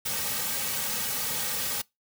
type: noise with comb filter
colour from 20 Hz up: white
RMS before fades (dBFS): -30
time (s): 0.05-1.82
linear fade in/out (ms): 10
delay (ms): 2.9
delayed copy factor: -0.75
effects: noise-tail reverb RT60 0.2 s tail -24 dB re dry